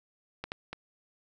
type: clicks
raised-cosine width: 0.3 ms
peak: -20 / -18 / -22 dBFS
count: 3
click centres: 0.44 / 0.519 / 0.73 s
effects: none